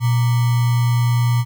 sine tone with sample-and-hold, 120.2 Hz, B2, 46 cents flat, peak -13 dBFS, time 0-1.45 s, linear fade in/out 50 ms, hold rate 1050 Hz, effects none

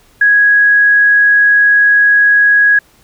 sine tone, 1661.2 Hz, G#6, in tune, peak -5 dBFS, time 0.21-2.79 s, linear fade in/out 5 ms, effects pink hiss -49 dBFS RMS until 3.03 s

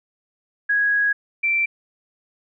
sine tone pair in turn, 1658 / 2345 Hz, G#6 / D7, -3 / -3 cents, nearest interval tritone, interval 600 cents, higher second, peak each -16 / -17 dBFS, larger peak first, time 0.69-1.13 / 1.43-1.66 s, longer first, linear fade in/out 10 ms, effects none

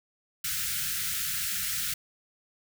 white band-stop noise, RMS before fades -31 dBFS, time 0.44-1.94 s, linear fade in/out 5 ms, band 200 to 1300 Hz, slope 96 dB/octave, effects none

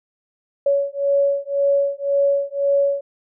sine beating tone pair, 560 / 561.9 Hz, C#5 / C#5, +18 / +23 cents, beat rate 1.9 Hz, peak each -19 dBFS, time 0.66-3.01 s, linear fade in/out 5 ms, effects none

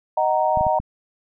sine chord, D# minor, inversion none, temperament equal with one note detuned, 622.3 / 750.3 / 932.3 Hz, D#5 / F#5 / A#5, 0 / +24 / 0 cents, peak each -21 dBFS, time 0.17-0.79 s, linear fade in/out 5 ms
clicks, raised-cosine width 5 ms, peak -17 dBFS, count 4, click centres 0.573 / 0.61 / 0.667 / 0.8 s
effects none

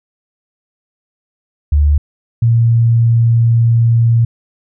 sine tone pair in turn, 73.42 / 116.14 Hz, D2 / A#2, 0 / -6 cents, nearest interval minor sixth, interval 794 cents, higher second, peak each -7 dBFS, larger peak neither, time 1.72-1.98 / 2.42-4.25 s, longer second, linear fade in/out 5 ms, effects none

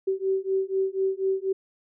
sine beating tone pair, 381.9 / 386 Hz, G4 / G4, -45 / -27 cents, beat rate 4.1 Hz, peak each -26 dBFS, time 0.07-1.53 s, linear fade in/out 10 ms, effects none

